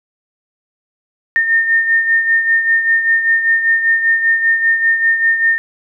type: beating tone pair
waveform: sine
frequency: 1820 / 1825.1 Hz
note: A#6 / A#6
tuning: -42 / -37 cents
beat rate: 5.1 Hz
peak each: -11 / -19 dBFS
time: 1.36-5.58 s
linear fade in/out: 0 ms
effects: none

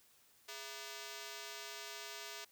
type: ring-modulated tone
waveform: 5% pulse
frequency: 541 Hz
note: C#5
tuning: 42 cents flat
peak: -31 dBFS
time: 0.48-2.45 s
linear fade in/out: 10 ms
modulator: 125 Hz
effects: white hiss -68 dBFS RMS until 2.51 s

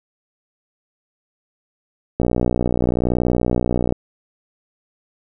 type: click train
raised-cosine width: 2 ms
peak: -5 dBFS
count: 106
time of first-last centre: 2.2-3.924 s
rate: 60.9 Hz
effects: none

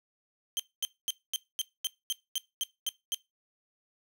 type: tone bursts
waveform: sawtooth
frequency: 3136 Hz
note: G7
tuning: in tune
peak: -25 dBFS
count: 11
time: 0.57-3.145 s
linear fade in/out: 0 ms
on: 25 ms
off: 230 ms
effects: noise-tail reverb RT60 0.2 s tail -19 dB re dry

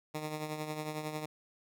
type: tone with tremolo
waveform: 10% pulse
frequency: 153.5 Hz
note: D#3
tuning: 23 cents flat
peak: -26 dBFS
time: 0.14-1.26 s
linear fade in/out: 10 ms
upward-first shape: triangle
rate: 11 Hz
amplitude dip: 60%
effects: none

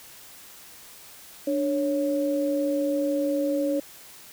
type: tone pair together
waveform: sine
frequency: 294.1 / 554.4 Hz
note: D4 / C#5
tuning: +3 / 0 cents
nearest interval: major seventh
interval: 1097 cents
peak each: -25 dBFS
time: 1.47-3.8 s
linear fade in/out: 5 ms
effects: white hiss -47 dBFS RMS until 4.32 s

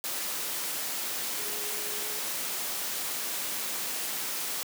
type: tone in noise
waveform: sine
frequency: 418.7 Hz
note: G#4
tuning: 14 cents sharp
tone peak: -44 dBFS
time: 1.39-2.19 s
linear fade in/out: 0 ms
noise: white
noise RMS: -33 dBFS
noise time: 0.04-4.63 s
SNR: -14 dB
effects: high-pass 200 Hz 12 dB/octave

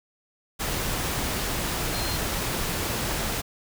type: tone in noise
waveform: sine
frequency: 4186 Hz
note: C8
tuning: in tune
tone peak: -34 dBFS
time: 1.93-2.17 s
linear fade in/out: 20 ms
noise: pink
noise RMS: -28 dBFS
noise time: 0.59-3.42 s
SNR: -9 dB
effects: none

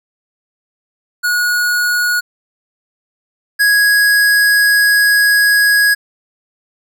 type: tone pair in turn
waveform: square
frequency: 1453 / 1660.9 Hz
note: F#6 / G#6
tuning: -32 / 0 cents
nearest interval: major second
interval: 232 cents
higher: second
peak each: -13 / -9 dBFS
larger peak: second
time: 1.23-2.21 / 3.59-5.95 s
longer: second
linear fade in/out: 20 ms
effects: none

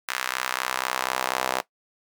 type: tone with high-pass filter sweep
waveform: sawtooth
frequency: 64.1 Hz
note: C2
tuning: 35 cents flat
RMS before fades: -28 dBFS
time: 0.08-1.61 s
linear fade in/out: 10 ms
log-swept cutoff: 1500 to 710 Hz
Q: 1.3
effects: noise-tail reverb RT60 0.1 s tail -17 dB re dry

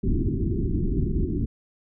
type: low-pass noise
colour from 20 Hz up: pink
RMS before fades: -24 dBFS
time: 0.03-1.46 s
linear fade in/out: 10 ms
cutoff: 390 Hz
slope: 96 dB/octave
effects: none

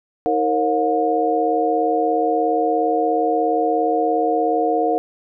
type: tone cluster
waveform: sine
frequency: 316.7 / 462 / 539 / 718 Hz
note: D#4 / A#4 / C#5 / F5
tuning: +31 / -16 / -49 / +48 cents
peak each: -23 / -20 / -26 / -19 dBFS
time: 0.26-4.98 s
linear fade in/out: 0 ms
effects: none

